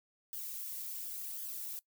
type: noise with flanger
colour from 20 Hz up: violet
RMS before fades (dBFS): -42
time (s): 0.33-1.79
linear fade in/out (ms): 0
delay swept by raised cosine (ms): 0.61 to 4.01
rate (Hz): 0.92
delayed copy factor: +0.65
effects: noise-tail reverb RT60 0.1 s tail -20 dB re dry